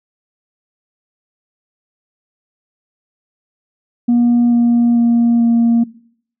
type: tone with pitch steps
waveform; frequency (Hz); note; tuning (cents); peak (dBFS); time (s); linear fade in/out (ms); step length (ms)
sine; 239.2 / 237.1 / 235.1 / 233.1; A#3 / A#3 / A#3 / A#3; +45 / +30 / +15 / 0; -7; 4.08-5.84; 10; 440
effects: noise-tail reverb RT60 0.6 s tail -21 dB re dry + tanh soft clip ceiling -7 dBFS